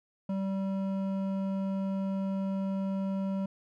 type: tone with hard clipping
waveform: sine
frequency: 193.6 Hz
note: G3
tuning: 21 cents flat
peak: -31 dBFS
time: 0.29-3.46 s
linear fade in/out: 5 ms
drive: 10 dB
effects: none